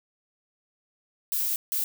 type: noise bursts at uneven times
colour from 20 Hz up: violet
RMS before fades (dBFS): -27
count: 2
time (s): 1.32-1.56 / 1.72-1.84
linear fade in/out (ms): 0
effects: none